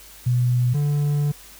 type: tone pair in turn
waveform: sine / triangle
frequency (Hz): 123.2 / 145.88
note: B2 / D3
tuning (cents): -4 / -11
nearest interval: minor third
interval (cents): 293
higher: second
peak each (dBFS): -16 / -16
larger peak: neither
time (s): 0.26-0.74 / 0.74-1.32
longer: second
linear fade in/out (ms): 10
effects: added 50 Hz sine -51 dBFS peak until 1.59 s + white hiss -45 dBFS RMS until 1.59 s